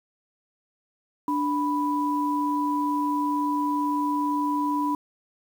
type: tone pair together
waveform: sine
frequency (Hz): 293.7 / 987.8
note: D4 / B5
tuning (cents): 0 / 0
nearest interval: octave + major sixth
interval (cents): 2100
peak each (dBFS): -25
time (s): 1.28-4.95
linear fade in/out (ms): 2
effects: 8-bit